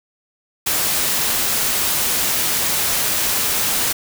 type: noise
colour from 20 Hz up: white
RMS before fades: -19 dBFS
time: 0.66-3.93 s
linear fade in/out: 10 ms
effects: none